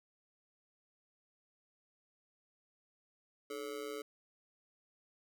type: tone with amplitude modulation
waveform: square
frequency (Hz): 431.8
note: A4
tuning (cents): -33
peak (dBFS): -37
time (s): 3.5-4.02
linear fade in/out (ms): 5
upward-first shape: sine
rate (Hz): 128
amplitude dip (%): 95
effects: none